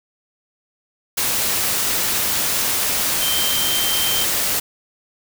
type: tone in noise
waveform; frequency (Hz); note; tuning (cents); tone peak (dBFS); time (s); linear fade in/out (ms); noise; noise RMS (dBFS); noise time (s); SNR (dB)
sine; 3136; G7; 0; -22; 3.21-4.25; 10; white; -20; 1.17-4.6; -5
effects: none